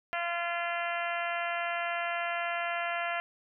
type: harmonic tone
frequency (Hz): 343.7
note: F4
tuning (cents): -28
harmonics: 2 / 3 / 4 / 5 / 6 / 7 / 8 / 9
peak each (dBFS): -34 / -41 / -37 / -38 / -39 / -42 / -41 / -47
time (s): 0.13-3.2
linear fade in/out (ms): 0
effects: none